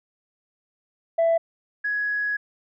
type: tone pair in turn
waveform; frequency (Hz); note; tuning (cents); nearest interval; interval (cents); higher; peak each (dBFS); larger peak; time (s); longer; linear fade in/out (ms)
sine; 664 / 1673.2; E5 / G#6; +12 / +12; octave + major third; 1600; second; -15 / -22; first; 1.18-1.38 / 1.84-2.37; second; 10
effects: tanh soft clip ceiling -15 dBFS